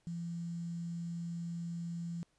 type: tone with quantisation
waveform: sine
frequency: 170 Hz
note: F3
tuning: 46 cents flat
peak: -37 dBFS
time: 0.07-2.23 s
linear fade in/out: 0 ms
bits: 10
effects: pink hiss -75 dBFS RMS until 2.38 s + resampled to 22050 Hz